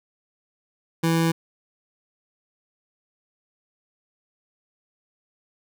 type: tone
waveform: 25% pulse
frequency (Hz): 164.81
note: E3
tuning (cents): 0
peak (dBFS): -15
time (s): 1.03-1.32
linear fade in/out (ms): 10
effects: none